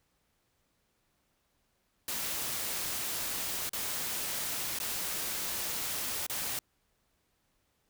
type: noise with dropouts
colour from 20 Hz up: white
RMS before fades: -35 dBFS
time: 2.08-6.59 s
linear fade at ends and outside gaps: 2 ms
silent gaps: 3.693-3.732 / 4.788-4.8 / 6.266-6.297 s
effects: pink hiss -75 dBFS RMS until 7.89 s